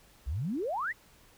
sine exponential sweep, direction up, 57.6 to 2093 Hz, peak -30 dBFS, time 0.26-0.93 s, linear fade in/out 20 ms, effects pink hiss -60 dBFS RMS until 1.37 s

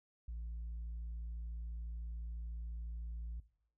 sine tone, 57 Hz, A#1, 38 cents flat, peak -39 dBFS, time 0.28-3.4 s, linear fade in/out 5 ms, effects noise-tail reverb RT60 0.6 s tail -18 dB re dry + tanh soft clip ceiling -39 dBFS

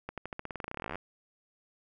accelerating click train, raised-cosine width 0.5 ms, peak -22 dBFS, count 25, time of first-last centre 0.09-0.956 s, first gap 87 ms, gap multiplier 0.91, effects none

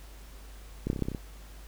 clicks, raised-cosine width 3 ms, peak -17 / -13 / -20 / -21 / -23 / -14 / -30 / -18 / -24 / -21 dBFS, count 10, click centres 0.87 / 0.901 / 0.931 / 0.962 / 0.992 / 1.023 / 1.054 / 1.085 / 1.117 / 1.148 s, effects added 50 Hz sine -45 dBFS peak until 1.67 s + pink hiss -54 dBFS RMS until 1.67 s

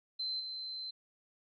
sine tone with level steps, 4085 Hz, C8, 42 cents flat, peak -34 / -39 dBFS, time 0.19-0.91 s, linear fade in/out 10 ms, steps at 0.39 s, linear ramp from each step 20 ms, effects none

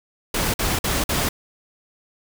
pink noise bursts, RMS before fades -22 dBFS, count 4, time 0.34-1.29 s, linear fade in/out 5 ms, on 200 ms, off 50 ms, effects none

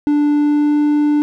triangle tone with pitch glide, 293.7 to 295.9 Hz, D4 to D4, 0 to +13 cents, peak -9 dBFS, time 0.07-1.22 s, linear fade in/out 0 ms, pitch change +13 cents, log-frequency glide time 0.31-0.79 s, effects none

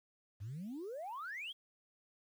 sine exponential sweep, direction up, 92.5 to 3391 Hz, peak -40 dBFS, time 0.4-1.53 s, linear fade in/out 20 ms, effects tanh soft clip ceiling -38 dBFS + 11-bit

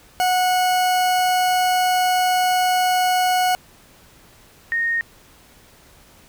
40% pulse / sine tone pair in turn, 733 / 1852 Hz, F#5 / A#6, -16 / -12 cents, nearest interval octave + major third, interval 1604 cents, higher second, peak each -15 / -18 dBFS, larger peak first, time 0.2-3.55 / 4.72-5.01 s, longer first, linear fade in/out 0 ms, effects pink hiss -50 dBFS RMS until 6.28 s

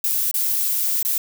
violet noise with dropouts, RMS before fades -21 dBFS, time 0.04-1.18 s, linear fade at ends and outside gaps 2 ms, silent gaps 0.313-0.341 / 1.028-1.049 s, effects none

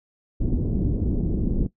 pink low-pass noise, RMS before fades -23 dBFS, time 0.4-1.67 s, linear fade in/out 10 ms, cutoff 350 Hz, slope 24 dB/octave, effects noise-tail reverb RT60 0.1 s tail -17 dB re dry

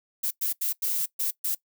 violet noise bursts at uneven times, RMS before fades -27 dBFS, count 6, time 0.23-0.31 / 0.41-0.53 / 0.61-0.73 / 0.82-1.06 / 1.19-1.31 / 1.44-1.55 s, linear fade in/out 10 ms, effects noise-tail reverb RT60 0.1 s tail -20 dB re dry

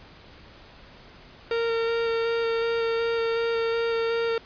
45% pulse tone with vibrato, 460 Hz, A#4, 23 cents flat, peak -23 dBFS, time 1.51-4.38 s, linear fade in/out 2 ms, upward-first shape square, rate 2.7 Hz, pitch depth 9 cents each way, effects pink hiss -49 dBFS RMS until 4.45 s + resampled to 11025 Hz

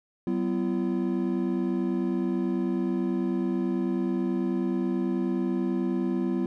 triangle tone cluster, 190.1 / 250 / 339.2 Hz, F#3 / B3 / E4, +47 / +21 / +50 cents, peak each -27 dBFS, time 0.27-6.46 s, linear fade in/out 2 ms, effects none

